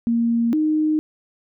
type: tone pair in turn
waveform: sine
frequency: 232.9 / 308.6 Hz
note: A#3 / D#4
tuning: -1 / -14 cents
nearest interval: perfect fourth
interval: 487 cents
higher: second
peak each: -16 dBFS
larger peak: neither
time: 0.07-0.53 / 0.53-0.99 s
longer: neither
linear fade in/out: 0 ms
effects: none